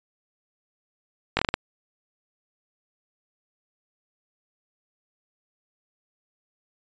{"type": "slowing click train", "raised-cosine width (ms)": 0.3, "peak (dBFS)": -5, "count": 6, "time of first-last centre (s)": [1.37, 1.541], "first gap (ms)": 20, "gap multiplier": 1.27, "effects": ["resampled to 16000 Hz"]}